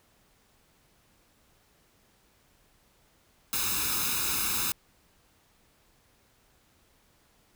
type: noise with comb filter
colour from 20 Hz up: white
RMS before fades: -29 dBFS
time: 3.53-4.72 s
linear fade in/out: 0 ms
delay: 0.78 ms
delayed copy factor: +0.75
effects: pink hiss -65 dBFS RMS until 7.55 s